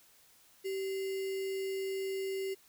sine tone with sample-and-hold, 386 Hz, G4, 27 cents flat, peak -33 dBFS, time 0.64-2.55 s, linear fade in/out 20 ms, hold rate 2450 Hz, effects white hiss -63 dBFS RMS until 2.68 s

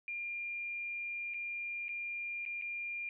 sine tone with dropouts, 2400 Hz, D7, 37 cents sharp, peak -37 dBFS, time 0.08-3.09 s, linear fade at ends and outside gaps 1 ms, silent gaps 1.338-1.343 / 1.883-1.891 / 2.452-2.461 / 2.614-2.621 s, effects none

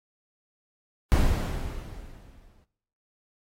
brown noise with exponential decay, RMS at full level -19 dBFS, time 1.12-2.64 s, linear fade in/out 0 ms, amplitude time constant 330 ms, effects noise-tail reverb RT60 0.7 s tail -18 dB re dry + AAC 48 kbps

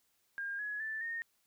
sine tone with pitch steps, 1611 / 1684.3 / 1760.9 / 1841 Hz, G6 / G#6 / A6 / A#6, +47 / +24 / +1 / -22 cents, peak -36 dBFS, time 0.38-1.22 s, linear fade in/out 0 ms, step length 210 ms, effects white hiss -75 dBFS RMS until 1.46 s

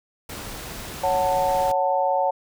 pink noise, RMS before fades -35 dBFS, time 0.29-1.72 s, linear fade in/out 5 ms
sine chord, F# minor, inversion second, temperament just, 555 / 740 / 888 Hz, C#5 / F#5 / A5, +2 / 0 / +16 cents, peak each -23 dBFS, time 1.03-2.31 s, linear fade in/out 10 ms
effects none

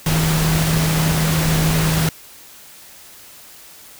sine tone in noise, 159.2 Hz, D#3, 40 cents sharp, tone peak -16 dBFS, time 0.06-2.09 s, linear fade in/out 2 ms, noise pink, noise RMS -21 dBFS, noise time 0.06-2.09 s, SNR +2 dB, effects white hiss -42 dBFS RMS until 3.99 s

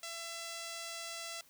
5% pulse tone, 671 Hz, E5, 31 cents sharp, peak -30 dBFS, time 0.03-1.41 s, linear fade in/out 2 ms, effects white hiss -64 dBFS RMS until 1.49 s

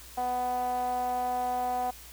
sawtooth tone with band-pass filter, 248.8 Hz, B3, 13 cents sharp, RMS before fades -30 dBFS, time 0.17-1.91 s, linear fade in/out 10 ms, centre 780 Hz, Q 7.5, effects added 60 Hz sine -51 dBFS peak until 2.12 s + white hiss -49 dBFS RMS until 2.12 s

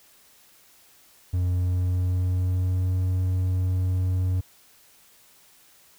triangle tone with pitch glide, 90 to 91.94 Hz, F#2 to F#2, -47 to -10 cents, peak -19 dBFS, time 1.33-4.41 s, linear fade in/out 10 ms, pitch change +37 cents, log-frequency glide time 1.53-2.94 s, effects white hiss -56 dBFS RMS until 5.98 s

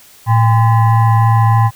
sine tone with frequency modulation, 112.1 Hz, A2, 33 cents sharp, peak -7 dBFS, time 0.26-1.71 s, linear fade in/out 50 ms, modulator 914 Hz, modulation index 0.7, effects white hiss -43 dBFS RMS until 1.75 s

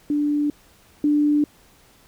sine tone pair in turn, 293.7 / 295.2 Hz, D4 / D4, 0 / +9 cents, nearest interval unison, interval 9 cents, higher second, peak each -18 / -15 dBFS, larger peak second, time 0.1-0.5 / 1.04-1.44 s, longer neither, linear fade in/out 2 ms, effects pink hiss -54 dBFS RMS until 2.07 s

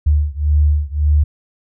sine beating tone pair, 73.6 / 75.4 Hz, D2 / D2, +4 / +46 cents, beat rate 1.8 Hz, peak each -14 / -15 dBFS, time 0.06-1.24 s, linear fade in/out 10 ms, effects none

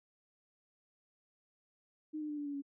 sine tone with pitch steps, 307.7 / 302.1 / 296.5 / 291.1 / 285.8 / 280.5 Hz, D#4 / D4 / D4 / D4 / D4 / C#4, -19 / +49 / +17 / -15 / -47 / +21 cents, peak -37 dBFS, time 2.13-2.622 s, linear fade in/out 20 ms, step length 82 ms, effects none

